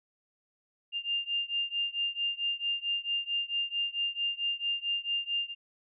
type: beating tone pair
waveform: sine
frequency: 2799 / 2803.5 Hz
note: F7 / F7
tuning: +3 / +6 cents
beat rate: 4.5 Hz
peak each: -32 / -33 dBFS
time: 0.92-5.55 s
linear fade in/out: 50 ms
effects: none